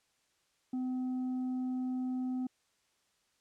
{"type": "tone with tanh clipping", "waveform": "triangle", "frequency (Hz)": 254.9, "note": "C4", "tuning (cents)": -45, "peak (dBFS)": -33, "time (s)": [0.73, 2.47], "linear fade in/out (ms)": 5, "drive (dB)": 8, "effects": ["white hiss -74 dBFS RMS until 3.4 s", "low-pass 8000 Hz 12 dB/octave"]}